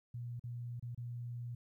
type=tone with dropouts; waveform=sine; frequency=120.2 Hz; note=B2; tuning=46 cents flat; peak=-40 dBFS; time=0.14-1.55 s; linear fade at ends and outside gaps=5 ms; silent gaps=0.396-0.438 / 0.797-0.825 / 0.948-0.976 s; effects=13-bit